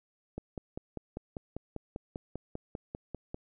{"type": "click train", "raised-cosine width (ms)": 2, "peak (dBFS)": -24, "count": 16, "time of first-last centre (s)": [0.38, 3.344], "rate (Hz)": 5.06, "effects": []}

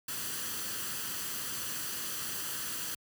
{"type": "noise with comb filter", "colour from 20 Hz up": "white", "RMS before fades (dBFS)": -37, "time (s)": [0.08, 2.95], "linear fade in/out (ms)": 5, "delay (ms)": 0.66, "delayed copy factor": 0.55, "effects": ["high-pass 80 Hz 12 dB/octave"]}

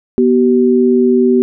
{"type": "tone pair together", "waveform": "sine", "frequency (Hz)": [244.2, 382.1], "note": ["B3", "G4"], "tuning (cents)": [-19, -44], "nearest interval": "minor sixth", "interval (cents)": 775, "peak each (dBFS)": -10, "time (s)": [0.18, 1.42], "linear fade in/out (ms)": 0, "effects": []}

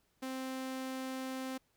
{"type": "tone", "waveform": "sawtooth", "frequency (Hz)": 261.6, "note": "C4", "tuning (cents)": 0, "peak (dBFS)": -34, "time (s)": [0.22, 1.58], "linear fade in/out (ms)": 10, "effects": ["pink hiss -75 dBFS RMS until 1.76 s"]}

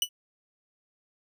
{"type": "tone with exponential decay", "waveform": "sawtooth", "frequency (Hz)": 2960, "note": "F#7", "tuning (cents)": 0, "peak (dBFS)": -16, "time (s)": [0.02, 0.09], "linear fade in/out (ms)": 2, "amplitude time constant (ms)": 15, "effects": []}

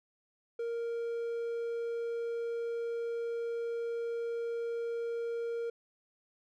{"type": "tone", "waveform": "triangle", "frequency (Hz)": 466.2, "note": "A#4", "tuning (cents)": 0, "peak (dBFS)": -31, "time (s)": [0.59, 5.7], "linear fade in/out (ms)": 5, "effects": []}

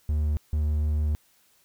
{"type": "tone pair in turn", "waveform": "triangle", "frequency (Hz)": [75.3, 75.58], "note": ["D2", "D#2"], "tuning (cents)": [44, -50], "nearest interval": "unison", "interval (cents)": 6, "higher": "second", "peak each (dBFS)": -20, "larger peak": "neither", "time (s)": [[0.09, 0.37], [0.53, 1.15]], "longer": "second", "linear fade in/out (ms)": 0, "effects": ["white hiss -63 dBFS RMS until 1.64 s"]}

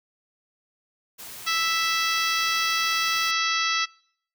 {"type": "noise", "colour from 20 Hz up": "white", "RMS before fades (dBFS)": -40, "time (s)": [1.18, 3.32], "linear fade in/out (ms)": 20}
{"type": "harmonic tone", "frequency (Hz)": 659.3, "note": "E5", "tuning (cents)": 0, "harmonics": [2, 3, 4, 5, 6, 7, 8, 9], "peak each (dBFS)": [-27, -29, -30, -31, -32, -32, -33, -34], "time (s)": [1.46, 3.86], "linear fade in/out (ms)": 20}
{"effects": ["noise-tail reverb RT60 0.6 s tail -24 dB re dry"]}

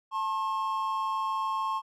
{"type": "tone pair together", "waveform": "triangle", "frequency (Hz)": [883, 1075.8], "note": ["A5", "C6"], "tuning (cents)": [6, 48], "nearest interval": "minor third", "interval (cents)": 342, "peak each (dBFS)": [-31, -27], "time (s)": [0.11, 1.82], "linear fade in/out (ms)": 50, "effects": []}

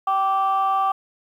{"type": "tone pair together", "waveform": "sine", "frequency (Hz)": [774.6, 1168], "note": ["G5", "D6"], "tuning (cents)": [-21, -10], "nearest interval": "perfect fifth", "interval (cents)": 711, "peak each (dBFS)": [-19, -19], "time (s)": [0.07, 0.92], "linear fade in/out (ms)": 5, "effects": ["tanh soft clip ceiling -13 dBFS", "9-bit"]}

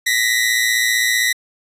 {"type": "tone pair together", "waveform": "sawtooth", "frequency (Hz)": [1884.5, 2000], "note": ["A#6", "B6"], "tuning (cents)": [18, 21], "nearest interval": "minor second", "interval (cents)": 103, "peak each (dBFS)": -14, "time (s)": [0.06, 1.33], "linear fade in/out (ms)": 10, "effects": ["resampled to 32000 Hz"]}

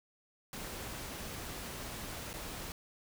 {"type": "noise with dropouts", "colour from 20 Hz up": "pink", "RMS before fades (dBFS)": -43, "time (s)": [0.53, 2.72], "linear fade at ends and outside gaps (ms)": 1, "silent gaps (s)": [2.331, 2.338], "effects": []}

